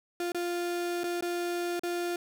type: tone with dropouts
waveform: 35% pulse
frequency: 349.2 Hz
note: F4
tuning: in tune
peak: -28 dBFS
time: 0.2-2.16 s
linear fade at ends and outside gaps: 2 ms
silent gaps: 0.32-0.346 / 1.035-1.04 / 1.209-1.224 / 1.795-1.834 s
effects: none